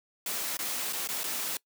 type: noise with dropouts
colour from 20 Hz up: white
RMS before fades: -33 dBFS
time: 0.26-1.57 s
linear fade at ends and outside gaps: 2 ms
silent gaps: 0.57-0.59 / 0.927-0.931 / 1.074-1.088 / 1.234-1.24 s
effects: noise-tail reverb RT60 0.1 s tail -23 dB re dry + high-pass 200 Hz 12 dB/octave